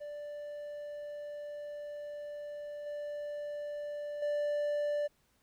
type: tone with level steps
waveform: triangle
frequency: 587.3 Hz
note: D5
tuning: in tune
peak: -38 / -35 / -28 dBFS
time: 0-5.08 s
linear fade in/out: 20 ms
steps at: 2.86 / 4.22 s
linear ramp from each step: 5 ms
effects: pink hiss -72 dBFS RMS until 5.42 s